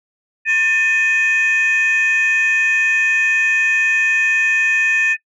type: tone pair together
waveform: sine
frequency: 1788 / 2502 Hz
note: A6 / D#7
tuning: +27 / +9 cents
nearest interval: tritone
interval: 582 cents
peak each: -14 dBFS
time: 0.45-5.17 s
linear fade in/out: 50 ms
effects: noise-tail reverb RT60 0.1 s tail -22 dB re dry + tanh soft clip ceiling -9 dBFS